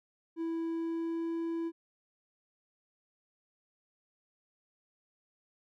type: tone with pitch glide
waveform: triangle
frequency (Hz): 329.6 to 332.1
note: E4 to E4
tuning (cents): 0 to +13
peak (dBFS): -30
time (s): 0.36-1.72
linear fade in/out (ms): 50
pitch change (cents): +13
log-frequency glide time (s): 0.62-1.34
effects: none